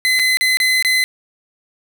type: tone with dropouts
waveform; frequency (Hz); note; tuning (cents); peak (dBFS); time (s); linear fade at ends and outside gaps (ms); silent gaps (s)
30% pulse; 2035; C7; -49; -10; 0.05-1.04; 0; 0.192-0.196 / 0.371-0.41 / 0.571-0.601 / 0.825-0.848
effects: none